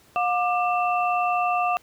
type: tone cluster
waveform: sine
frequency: 716 / 1188 / 2678 Hz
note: F5 / D6 / E7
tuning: +43 / +20 / +27 cents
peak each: -22 / -25 / -30 dBFS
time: 0.16-1.77 s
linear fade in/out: 0 ms
effects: pink hiss -56 dBFS RMS until 1.82 s + high-pass 60 Hz 12 dB/octave